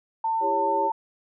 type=tone; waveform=sine; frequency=897 Hz; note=A5; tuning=33 cents sharp; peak=-22 dBFS; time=0.24-0.92 s; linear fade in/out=5 ms
type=chord; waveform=sine; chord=C# diminished; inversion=first; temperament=just; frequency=332.6 / 399.1 / 554.4 Hz; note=E4 / G4 / C#5; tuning=+16 / +31 / 0 cents; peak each=-33 / -29 / -28 dBFS; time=0.4-0.91 s; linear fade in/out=50 ms
effects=none